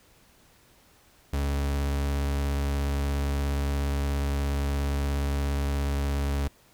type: tone with vibrato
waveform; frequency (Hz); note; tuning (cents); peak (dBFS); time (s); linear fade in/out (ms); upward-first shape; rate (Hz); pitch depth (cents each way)
40% pulse; 70.3; C#2; +25; -24; 1.33-6.48; 5; square; 17; 13
effects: pink hiss -59 dBFS RMS until 6.73 s